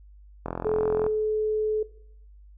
click train, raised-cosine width 1 ms, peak -16 dBFS, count 27, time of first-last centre 0.46-1.065 s, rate 43 Hz
sine tone, 430.2 Hz, A4, 39 cents flat, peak -23 dBFS, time 0.65-1.83 s, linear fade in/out 5 ms
effects noise-tail reverb RT60 0.7 s tail -18 dB re dry + added 50 Hz sine -47 dBFS peak until 2.57 s

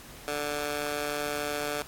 15% pulse tone with high-pass filter, 146.83 Hz, D3, in tune, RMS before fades -32 dBFS, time 0.28-1.82 s, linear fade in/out 0 ms, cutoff 560 Hz, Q 0.77, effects pink hiss -47 dBFS RMS until 1.87 s + AAC 64 kbps

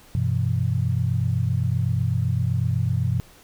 sine chord, E minor, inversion first, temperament equal with one note detuned, 95.59 / 123.47 / 164.81 Hz, G2 / B2 / E3, -43 / 0 / 0 cents, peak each -24 / -22 / -28 dBFS, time 0.15-3.2 s, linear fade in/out 0 ms, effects pink hiss -51 dBFS RMS until 3.43 s

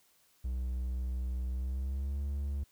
triangle tone with pitch glide, 62.7 to 70.38 Hz, B1 to C#2, +27 to +27 cents, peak -30 dBFS, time 0.44-2.64 s, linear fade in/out 10 ms, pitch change +200 cents, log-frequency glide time 1.51-2.2 s, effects white hiss -68 dBFS RMS until 2.71 s

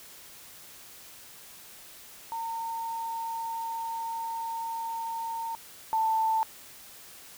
sine tone pair in turn, 913 / 887.5 Hz, A#5 / A5, -36 / +15 cents, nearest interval unison, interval 49 cents, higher first, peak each -31 / -23 dBFS, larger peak second, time 2.32-5.55 / 5.93-6.43 s, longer first, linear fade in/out 0 ms, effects white hiss -49 dBFS RMS until 7.37 s

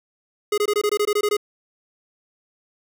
square tone bursts, 416.3 Hz, G#4, 4 cents sharp, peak -18 dBFS, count 11, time 0.52-1.368 s, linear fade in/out 5 ms, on 58 ms, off 21 ms, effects none

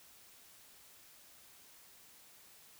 silence, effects white hiss -60 dBFS RMS until 2.79 s

